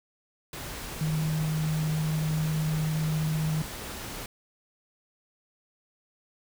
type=tone in noise; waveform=sine; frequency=155.9 Hz; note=D#3; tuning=4 cents sharp; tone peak=-25 dBFS; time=1.01-3.62 s; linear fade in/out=2 ms; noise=pink; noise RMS=-38 dBFS; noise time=0.53-4.26 s; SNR=+10 dB; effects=none